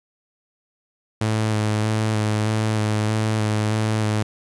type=tone with vibrato; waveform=sawtooth; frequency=108 Hz; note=A2; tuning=32 cents flat; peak=-15 dBFS; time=1.21-4.23 s; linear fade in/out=5 ms; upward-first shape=square; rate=1.6 Hz; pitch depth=18 cents each way; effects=resampled to 24000 Hz + 9-bit